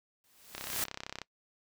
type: noise with exponential growth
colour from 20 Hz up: white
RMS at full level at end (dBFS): -31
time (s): 0.24-0.84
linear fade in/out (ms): 1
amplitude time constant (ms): 130
type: click train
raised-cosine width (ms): 0.2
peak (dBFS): -21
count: 23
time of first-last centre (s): 0.55-1.217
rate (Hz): 33
effects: noise-tail reverb RT60 0.1 s tail -23 dB re dry